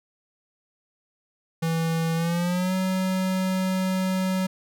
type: tone with pitch glide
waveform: square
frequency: 164 to 187.3 Hz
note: E3 to F#3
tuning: -9 to +21 cents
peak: -23 dBFS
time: 1.62-4.47 s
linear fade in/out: 10 ms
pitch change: +230 cents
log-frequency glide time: 2.15-2.74 s
effects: none